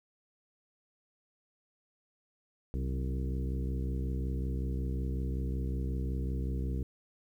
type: harmonic tone with a mistuned harmonic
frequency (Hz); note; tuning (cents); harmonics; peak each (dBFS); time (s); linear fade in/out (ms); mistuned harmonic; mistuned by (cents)
65.4; C2; 0; 1 / 2 / 3 / 4 / 5 / 6 / 7; -32 / -38 / -42 / -44 / -46 / -48 / -49; 2.74-6.83; 0; 3; -58
effects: 11-bit

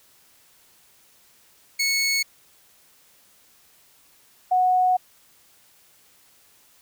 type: tone pair in turn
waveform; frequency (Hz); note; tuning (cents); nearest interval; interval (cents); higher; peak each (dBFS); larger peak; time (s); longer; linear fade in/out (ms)
20% pulse / sine; 2204 / 735.5; C#7 / F#5; -11 / -11; octave + perfect fifth; 1900; first; -15 / -16; first; 1.79-2.23 / 4.51-4.97; second; 10
effects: white hiss -57 dBFS RMS until 6.81 s

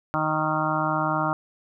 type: harmonic tone with a mistuned harmonic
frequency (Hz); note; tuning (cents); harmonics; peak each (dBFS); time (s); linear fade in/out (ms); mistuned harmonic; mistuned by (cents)
155.56; D#3; 0; 1 / 2 / 4 / 5 / 6 / 7 / 8 / 9; -30 / -30 / -30 / -30 / -30 / -30 / -30 / -30; 0.14-1.33; 0; 9; -25
effects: none

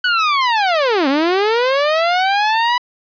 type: linear two-way sweep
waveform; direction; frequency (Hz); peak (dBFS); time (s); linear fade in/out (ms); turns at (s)
sawtooth; down then up; 1500 to 261.6 to 990; -9; 0.04-2.78; 5; 1.08
effects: resampled to 11025 Hz + 8-bit

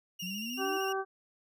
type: tone with vibrato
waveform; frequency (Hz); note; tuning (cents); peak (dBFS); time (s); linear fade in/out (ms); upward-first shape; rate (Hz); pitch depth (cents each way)
30% pulse; 2803; F7; +6; -35; 0.19-0.93; 10; square; 13; 30
type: exponential sweep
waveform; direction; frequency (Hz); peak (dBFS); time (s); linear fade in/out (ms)
sine; up; 174.3 to 324.5; -38; 0.22-0.78; 10
type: harmonic tone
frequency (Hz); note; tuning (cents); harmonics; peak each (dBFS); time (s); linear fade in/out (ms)
385.6; G4; -28; 1 / 2 / 3 / 4; -33 / -36 / -38 / -39; 0.57-1.05; 50
effects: none

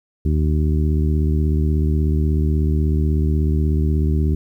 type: harmonic tone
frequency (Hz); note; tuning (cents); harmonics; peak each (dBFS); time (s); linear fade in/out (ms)
76.4; D#2; -31; 1 / 2 / 3 / 4 / 5; -16 / -22 / -26 / -28 / -30; 0.25-4.35; 5
effects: 9-bit

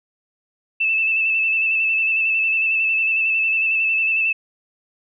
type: tone with vibrato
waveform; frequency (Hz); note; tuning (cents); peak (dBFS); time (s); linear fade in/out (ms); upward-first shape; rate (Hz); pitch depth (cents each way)
sine; 2637; E7; 0; -16; 0.8-4.33; 10; square; 11; 22
effects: none

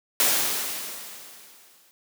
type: noise with exponential decay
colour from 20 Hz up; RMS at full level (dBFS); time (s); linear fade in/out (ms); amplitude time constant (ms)
white; -19; 0.2-1.91; 0; 370
effects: high-pass 200 Hz 12 dB/octave

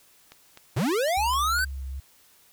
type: click train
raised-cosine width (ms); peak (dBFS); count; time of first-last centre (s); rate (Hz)
0.2; -27; 6; 0.32-1.589; 3.94
type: linear sweep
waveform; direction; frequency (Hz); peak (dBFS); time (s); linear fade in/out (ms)
square; up; 93.5 to 1568; -23; 0.76-1.65; 10
type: tone with vibrato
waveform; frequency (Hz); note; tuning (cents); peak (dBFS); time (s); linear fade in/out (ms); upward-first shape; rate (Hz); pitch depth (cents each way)
sine; 67.3; C2; +49; -31; 1.17-2; 5; sine; 2.6; 26
effects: white hiss -58 dBFS RMS until 2.52 s

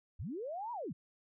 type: linear two-way sweep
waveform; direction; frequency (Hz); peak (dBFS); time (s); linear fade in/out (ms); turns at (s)
sine; up then down; 55 to 987.8 to 108.5; -38; 0.19-0.93; 10; 0.72
effects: none

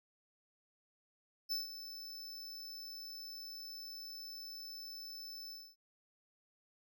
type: tone with ADSR envelope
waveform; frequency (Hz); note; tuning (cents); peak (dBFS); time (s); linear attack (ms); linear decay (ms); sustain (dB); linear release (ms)
square; 5274; E8; 0; -34; 1.49-5.76; 28; 150; -12; 250
effects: none

